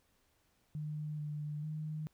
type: tone with pitch steps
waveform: sine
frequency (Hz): 151.5 / 149.3 / 154.3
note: D#3 / D3 / D#3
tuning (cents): -46 / +29 / -14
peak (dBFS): -37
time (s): 0.75-2.07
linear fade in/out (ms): 0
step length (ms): 440
effects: pink hiss -74 dBFS RMS until 2.13 s